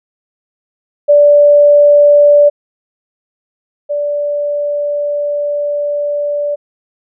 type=tone pair in turn; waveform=sine; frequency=583 / 583 Hz; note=D5 / D5; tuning=-13 / -13 cents; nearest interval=unison; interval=0 cents; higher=neither; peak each=-3 / -13 dBFS; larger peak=first; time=1.08-2.5 / 3.89-6.56 s; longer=second; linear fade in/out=20 ms; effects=none